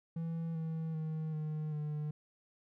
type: tone with pitch steps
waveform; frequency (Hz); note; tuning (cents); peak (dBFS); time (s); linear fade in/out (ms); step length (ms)
triangle; 165 / 161.23 / 157.55 / 153.95 / 150.43; E3 / E3 / D#3 / D#3 / D3; +2 / -38 / +22 / -18 / +42; -33; 0.16-2.11; 5; 390
effects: none